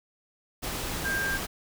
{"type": "tone in noise", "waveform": "sine", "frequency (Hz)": 1594, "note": "G6", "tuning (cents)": 28, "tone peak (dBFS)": -27, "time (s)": [1.04, 1.38], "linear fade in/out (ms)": 20, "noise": "pink", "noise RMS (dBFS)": -33, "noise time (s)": [0.62, 1.47], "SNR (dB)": 3, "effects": []}